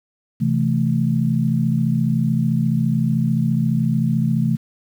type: chord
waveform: sine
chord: A minor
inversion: first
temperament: equal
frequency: 130.81 / 164.81 / 220 Hz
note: C3 / E3 / A3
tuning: 0 / 0 / 0 cents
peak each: -20 dBFS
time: 0.4-4.57 s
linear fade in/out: 20 ms
effects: 8-bit